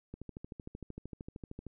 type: click train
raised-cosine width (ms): 3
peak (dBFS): -30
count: 21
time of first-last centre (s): 0.14-1.667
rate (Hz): 13.1
effects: none